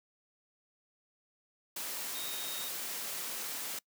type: tone in noise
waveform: sine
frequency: 3729 Hz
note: A#7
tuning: in tune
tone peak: -42 dBFS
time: 2.15-2.69 s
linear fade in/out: 5 ms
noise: white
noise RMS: -39 dBFS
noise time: 1.76-3.79 s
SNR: -6 dB
effects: noise-tail reverb RT60 0.1 s tail -24 dB re dry + high-pass 200 Hz 12 dB/octave